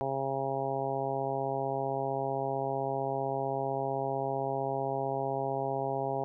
harmonic tone, 135.6 Hz, C#3, 38 cents flat, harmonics 1 / 2 / 3 / 4 / 5 / 6 / 7, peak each -39 / -42 / -36 / -37 / -35 / -36 / -41 dBFS, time 0.01-6.24 s, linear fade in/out 0 ms, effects none

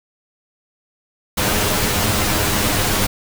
pink noise with comb filter, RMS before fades -18 dBFS, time 1.37-3.07 s, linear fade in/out 10 ms, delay 9.7 ms, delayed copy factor +0.65, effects none

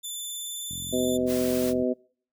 15% pulse tone with vibrato, 3526 Hz, A7, 3 cents sharp, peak -26 dBFS, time 0.03-1.18 s, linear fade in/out 20 ms, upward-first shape triangle, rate 19 Hz, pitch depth 23 cents each way
click train, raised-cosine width 5 ms, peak -27 dBFS, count 50, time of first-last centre 0.71-1.821 s, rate 44.1 Hz
harmonic tone, 126 Hz, B2, 35 cents sharp, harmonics 2 / 3 / 4 / 5, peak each -26 / -28 / -29 / -30 dBFS, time 0.92-1.94 s, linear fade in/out 20 ms
white noise, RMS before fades -36 dBFS, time 1.26-1.74 s, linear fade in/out 50 ms
effects noise-tail reverb RT60 0.5 s tail -25 dB re dry + high-pass 80 Hz 12 dB/octave

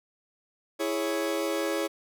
40% pulse chord, C# minor, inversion first, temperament equal, 329.6 / 415.3 / 554.4 Hz, E4 / G#4 / C#5, 0 / 0 / 0 cents, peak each -30 / -32 / -30 dBFS, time 0.79-1.88 s, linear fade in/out 20 ms, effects none

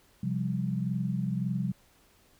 sine chord, C suspended fourth, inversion none, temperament just, 130.81 / 174.42 / 196.22 Hz, C3 / F3 / G3, 0 / -2 / +2 cents, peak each -32 dBFS, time 0.23-1.72 s, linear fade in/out 5 ms, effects pink hiss -63 dBFS RMS until 2.39 s

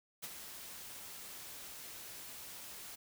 white noise with ADSR envelope, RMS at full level -42 dBFS, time 0.22-2.96 s, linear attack 20 ms, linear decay 36 ms, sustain -7 dB, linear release 14 ms, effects none

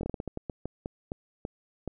slowing click train, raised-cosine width 2 ms, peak -20 dBFS, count 14, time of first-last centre 0.01-1.877 s, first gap 22 ms, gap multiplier 1.28, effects none

